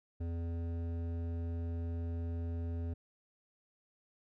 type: tone with hard clipping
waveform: triangle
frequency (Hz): 84.3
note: E2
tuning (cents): +39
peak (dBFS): -37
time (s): 0.2-2.94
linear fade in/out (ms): 10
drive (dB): 16
effects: none